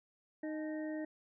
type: harmonic tone with a mistuned harmonic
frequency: 309.5 Hz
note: D#4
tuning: 9 cents flat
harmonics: 1 / 2 / 3 / 5 / 6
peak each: -38 / -44 / -57 / -60 / -51 dBFS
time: 0.43-1.05 s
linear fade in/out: 5 ms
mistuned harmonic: 3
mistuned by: -130 cents
effects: none